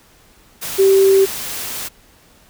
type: tone in noise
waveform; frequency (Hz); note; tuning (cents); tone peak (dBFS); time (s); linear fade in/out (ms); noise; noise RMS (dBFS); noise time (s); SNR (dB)
sine; 387.9; G4; -18; -8; 0.78-1.26; 20; white; -26; 0.61-1.89; +15
effects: pink hiss -50 dBFS RMS until 2.49 s